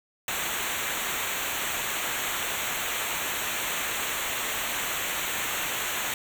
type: noise with comb filter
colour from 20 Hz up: pink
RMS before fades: -30 dBFS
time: 0.28-6.14 s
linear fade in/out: 2 ms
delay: 0.2 ms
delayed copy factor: -0.9
effects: none